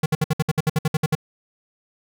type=tone bursts; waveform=square; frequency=155.56 Hz; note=D#3; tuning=in tune; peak=-17 dBFS; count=13; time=0.03-1.152 s; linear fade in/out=5 ms; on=30 ms; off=61 ms; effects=none